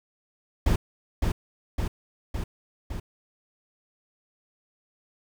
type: noise with echo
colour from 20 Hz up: brown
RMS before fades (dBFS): -21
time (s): 0.66-0.76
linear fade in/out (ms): 5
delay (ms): 560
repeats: 4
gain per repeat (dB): -3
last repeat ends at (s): 3
effects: none